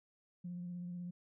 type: tone with vibrato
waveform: sine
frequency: 176.4 Hz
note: F3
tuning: 18 cents sharp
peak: -40 dBFS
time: 0.44-1.11 s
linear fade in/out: 10 ms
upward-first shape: triangle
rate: 16 Hz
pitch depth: 25 cents each way
effects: tanh soft clip ceiling -36 dBFS